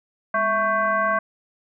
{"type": "tone with frequency modulation", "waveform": "sine", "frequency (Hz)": 1108.7, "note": "C#6", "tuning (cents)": 0, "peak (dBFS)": -18, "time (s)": [0.34, 1.19], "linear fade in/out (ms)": 5, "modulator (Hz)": 452, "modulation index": 1.2, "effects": []}